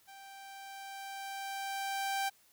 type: tone with level ramp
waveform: sawtooth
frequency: 784 Hz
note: G5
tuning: in tune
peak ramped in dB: -47 to -27 dBFS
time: 0.07-2.3 s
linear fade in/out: 20 ms
effects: white hiss -66 dBFS RMS until 2.52 s